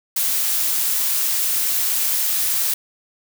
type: noise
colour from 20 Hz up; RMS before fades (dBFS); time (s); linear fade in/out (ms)
blue; -20; 0.16-2.74; 5
effects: none